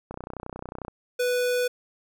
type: click train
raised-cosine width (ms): 1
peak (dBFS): -21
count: 25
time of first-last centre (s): 0.11-0.882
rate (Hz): 31.1
type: tone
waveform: square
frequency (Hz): 493.9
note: B4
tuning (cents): 0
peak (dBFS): -23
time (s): 1.19-1.68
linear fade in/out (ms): 10
effects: none